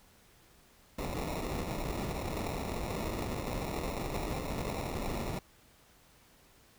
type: noise with sample-and-hold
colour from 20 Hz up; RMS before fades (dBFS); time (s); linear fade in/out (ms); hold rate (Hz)
pink; -36; 0.98-5.39; 5; 1575
effects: pink hiss -62 dBFS RMS until 6.78 s